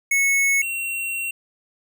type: tone pair in turn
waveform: square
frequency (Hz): 2200 / 2733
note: C#7 / F7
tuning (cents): -14 / -38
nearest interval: major third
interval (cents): 376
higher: second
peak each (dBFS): -17 / -25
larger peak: first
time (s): 0.11-0.62 / 0.62-1.31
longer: second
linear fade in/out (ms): 5
effects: none